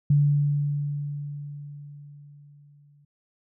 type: tone with exponential decay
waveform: sine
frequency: 144.8 Hz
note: D3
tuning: 24 cents flat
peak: -15 dBFS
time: 0.1-3.05 s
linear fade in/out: 5 ms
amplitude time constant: 640 ms
effects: none